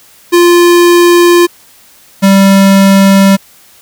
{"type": "tone pair in turn", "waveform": "square", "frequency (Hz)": [348, 195.31], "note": ["F4", "G3"], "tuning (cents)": [-6, -6], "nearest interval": "minor seventh", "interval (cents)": 1000, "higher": "first", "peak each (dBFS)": -3, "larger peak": "neither", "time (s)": [[0.32, 1.47], [2.22, 3.37]], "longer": "neither", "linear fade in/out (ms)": 20, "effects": ["white hiss -41 dBFS RMS until 3.81 s"]}